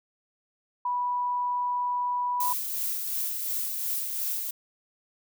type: tone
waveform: sine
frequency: 982 Hz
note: B5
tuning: 10 cents flat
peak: -25 dBFS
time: 0.85-2.53 s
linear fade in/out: 5 ms
type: noise with tremolo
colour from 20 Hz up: violet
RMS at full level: -29 dBFS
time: 2.4-4.51 s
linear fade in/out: 5 ms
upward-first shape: sine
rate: 2.8 Hz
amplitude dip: 35%
effects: none